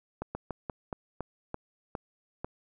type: slowing click train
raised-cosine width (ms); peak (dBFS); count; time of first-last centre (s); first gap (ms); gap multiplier
1; -20; 9; 0.22-2.445; 130; 1.21
effects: none